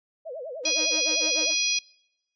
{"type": "tone with vibrato", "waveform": "sine", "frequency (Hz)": 567, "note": "C#5", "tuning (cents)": 39, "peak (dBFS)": -33, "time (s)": [0.25, 1.52], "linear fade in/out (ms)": 20, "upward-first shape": "sine", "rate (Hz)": 9.9, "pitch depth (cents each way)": 270}
{"type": "tone with tremolo", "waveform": "sawtooth", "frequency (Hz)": 312.1, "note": "D#4", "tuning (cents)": 5, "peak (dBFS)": -29, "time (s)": [0.63, 1.55], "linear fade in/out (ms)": 50, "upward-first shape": "sine", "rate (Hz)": 6.8, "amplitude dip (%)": 95}
{"type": "harmonic tone", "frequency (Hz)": 827, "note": "G#5", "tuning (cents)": -8, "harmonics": [3, 4, 5, 6, 7], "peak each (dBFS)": [-28, -30, -30, -30, -26], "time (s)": [0.65, 1.79], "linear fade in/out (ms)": 5}
{"effects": ["noise-tail reverb RT60 0.9 s tail -26 dB re dry", "resampled to 16000 Hz"]}